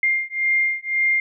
sine beating tone pair, 2110 / 2111.9 Hz, C7 / C7, +14 / +16 cents, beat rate 1.9 Hz, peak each -21 dBFS, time 0.03-1.2 s, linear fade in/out 2 ms, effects none

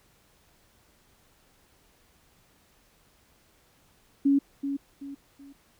sine tone with echo, 278.7 Hz, C#4, 9 cents sharp, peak -18 dBFS, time 4.25-4.39 s, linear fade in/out 10 ms, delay 380 ms, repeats 3, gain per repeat -9 dB, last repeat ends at 5.53 s, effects pink hiss -63 dBFS RMS until 5.79 s

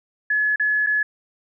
sine tone with dropouts, 1704 Hz, G#6, 44 cents sharp, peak -17 dBFS, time 0.3-1.03 s, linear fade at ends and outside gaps 5 ms, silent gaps 0.56-0.597 / 0.864-0.869 s, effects none

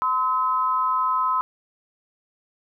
sine tone pair together, 1024.5 / 1284 Hz, C6 / E6, -37 / -46 cents, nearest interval major third, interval 391 cents, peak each -21 / -23 dBFS, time 0.02-1.41 s, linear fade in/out 0 ms, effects none

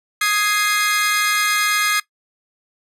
sawtooth chord, Ab major, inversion second, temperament equal with one note detuned, 1248.1 / 1661.2 / 2093 Hz, Eb6 / Ab6 / C7, +5 / 0 / 0 cents, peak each -17 dBFS, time 0.21-2 s, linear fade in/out 5 ms, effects noise-tail reverb RT60 0.1 s tail -19 dB re dry + resampled to 32000 Hz

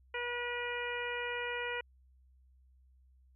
harmonic tone, 483.4 Hz, B4, 37 cents flat, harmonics 1 / 2 / 3 / 4 / 5 / 6, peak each -40 / -43 / -42 / -41 / -42 / -46 dBFS, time 0.14-1.81 s, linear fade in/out 5 ms, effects added 64 Hz sine -61 dBFS peak until 3.35 s

